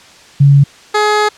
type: tone pair in turn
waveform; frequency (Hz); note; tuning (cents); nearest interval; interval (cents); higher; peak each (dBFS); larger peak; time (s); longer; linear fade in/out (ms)
sine / 15% pulse; 140.7 / 421.6; C#3 / G#4; +26 / +26; octave + perfect fifth; 1900; second; -3; neither; 0.4-0.64 / 0.94-1.29; second; 10
effects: white hiss -40 dBFS RMS until 1.37 s + low-pass 6000 Hz 12 dB/octave